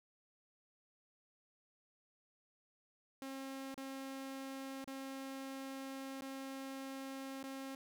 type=tone with dropouts; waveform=sawtooth; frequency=269 Hz; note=C4; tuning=48 cents sharp; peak=-40 dBFS; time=3.22-7.75 s; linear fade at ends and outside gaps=1 ms; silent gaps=3.743-3.777 / 4.843-4.876 / 6.21-6.221 / 7.43-7.438 s; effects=none